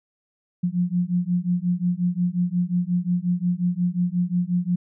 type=beating tone pair; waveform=sine; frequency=174.61 / 180.21 Hz; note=F3 / F#3; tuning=0 / -45 cents; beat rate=5.6 Hz; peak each=-23 dBFS; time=0.63-4.76 s; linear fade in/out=10 ms; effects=none